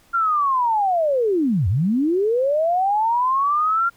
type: linear two-way sweep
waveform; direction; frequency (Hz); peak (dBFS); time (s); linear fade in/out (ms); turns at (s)
sine; down then up; 1396.9 to 82.41 to 1396.9; -16; 0.13-3.9; 20; 1.68
effects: pink hiss -56 dBFS RMS until 3.96 s